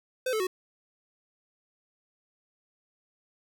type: tone with pitch steps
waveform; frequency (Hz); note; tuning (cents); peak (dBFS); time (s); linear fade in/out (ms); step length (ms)
square; 512 / 435.5 / 370.5; C5 / A4 / F#4; -38 / -18 / +2; -27; 0.26-0.47; 5; 70
effects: none